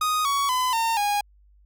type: tone with pitch steps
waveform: 45% pulse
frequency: 1244.5 / 1121.6 / 1010.8 / 911 / 821.1 Hz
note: D#6 / C#6 / B5 / A#5 / G#5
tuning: 0 / +20 / +40 / -40 / -20 cents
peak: -21 dBFS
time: 0.01-1.21 s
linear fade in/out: 5 ms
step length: 240 ms
effects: added 50 Hz sine -53 dBFS peak until 1.65 s